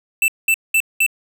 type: tone bursts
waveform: square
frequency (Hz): 2658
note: E7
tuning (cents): +14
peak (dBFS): -13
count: 4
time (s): 0.22-1.064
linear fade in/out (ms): 2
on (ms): 61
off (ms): 200
effects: 9-bit